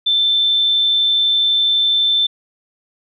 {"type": "tone", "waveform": "sine", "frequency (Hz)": 3544, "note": "A7", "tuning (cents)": 12, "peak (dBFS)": -12, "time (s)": [0.06, 2.27], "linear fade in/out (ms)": 10, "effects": []}